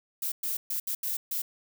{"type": "noise bursts at uneven times", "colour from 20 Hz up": "violet", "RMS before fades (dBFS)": -31, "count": 6, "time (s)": [[0.22, 0.32], [0.43, 0.57], [0.7, 0.8], [0.87, 0.95], [1.03, 1.17], [1.31, 1.42]], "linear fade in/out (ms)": 5, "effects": []}